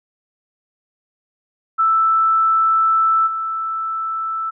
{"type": "tone with level steps", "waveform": "sine", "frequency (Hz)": 1321, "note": "E6", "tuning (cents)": 3, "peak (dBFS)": [-12, -20], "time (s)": [1.78, 4.51], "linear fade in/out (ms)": 20, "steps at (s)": 3.26, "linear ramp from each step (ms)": 20, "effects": []}